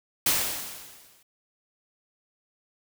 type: noise with exponential decay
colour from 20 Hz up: white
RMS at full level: -21 dBFS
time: 0.26-1.23 s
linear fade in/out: 5 ms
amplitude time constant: 210 ms
effects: none